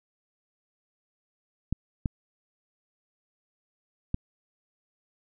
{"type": "clicks", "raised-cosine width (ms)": 5, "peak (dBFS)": -14, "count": 3, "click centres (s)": [1.726, 2.058, 4.144], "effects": []}